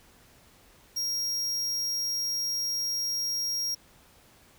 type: tone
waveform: 45% pulse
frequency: 5600 Hz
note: F8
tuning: 4 cents sharp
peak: -28 dBFS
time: 0.96-3.75 s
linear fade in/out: 10 ms
effects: pink hiss -58 dBFS RMS until 4.58 s